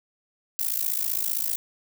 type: noise with amplitude modulation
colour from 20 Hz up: violet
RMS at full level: -23 dBFS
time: 0.59-1.56 s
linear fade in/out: 0 ms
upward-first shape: sine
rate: 55.4 Hz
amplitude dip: 90%
effects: none